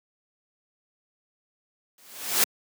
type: noise with exponential growth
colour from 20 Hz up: white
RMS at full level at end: -18 dBFS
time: 1.98-2.44 s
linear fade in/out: 2 ms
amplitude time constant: 100 ms
effects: high-pass 200 Hz 12 dB/octave